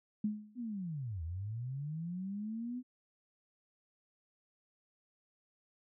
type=tone with exponential decay; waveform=sine; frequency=211.2 Hz; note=G#3; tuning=29 cents sharp; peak=-28 dBFS; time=0.24-0.6 s; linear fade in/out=5 ms; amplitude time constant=78 ms
type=linear two-way sweep; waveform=sine; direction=down then up; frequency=254.9 to 77.78 to 254.9 Hz; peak=-37 dBFS; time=0.55-2.83 s; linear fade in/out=50 ms; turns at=1.23 s
effects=none